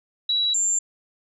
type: tone pair in turn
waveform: sine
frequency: 3905 / 7295 Hz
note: B7 / A#8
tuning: -20 / -38 cents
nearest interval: major seventh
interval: 1082 cents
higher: second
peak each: -19 dBFS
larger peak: neither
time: 0.29-0.54 / 0.54-0.79 s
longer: neither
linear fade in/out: 5 ms
effects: none